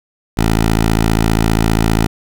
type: tone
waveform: 10% pulse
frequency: 55 Hz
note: A1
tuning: in tune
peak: -3 dBFS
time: 0.37-2.07 s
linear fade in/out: 10 ms
effects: none